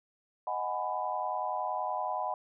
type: chord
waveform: sine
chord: G# minor seventh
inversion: second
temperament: equal with one note detuned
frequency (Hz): 622.3 / 740 / 830.6 / 996.4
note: D#5 / F#5 / G#5 / B5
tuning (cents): 0 / 0 / 0 / +15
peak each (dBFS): -38 / -35 / -37 / -35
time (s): 0.47-2.34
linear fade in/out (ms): 2
effects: none